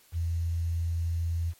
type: tone with quantisation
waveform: sine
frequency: 83.9 Hz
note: E2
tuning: 31 cents sharp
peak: -26 dBFS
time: 0.12-1.54 s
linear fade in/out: 50 ms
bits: 9
effects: white hiss -60 dBFS RMS until 1.59 s + MP3 64 kbps